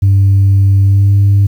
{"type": "tone with pitch glide", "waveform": "sine", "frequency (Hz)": [98, 100], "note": ["G2", "G2"], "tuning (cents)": [0, 35], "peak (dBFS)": -3, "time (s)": [0.02, 1.47], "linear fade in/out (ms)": 10, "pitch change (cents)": 35, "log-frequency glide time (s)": [0.84, 1.13], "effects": ["tanh soft clip ceiling -3 dBFS", "7-bit"]}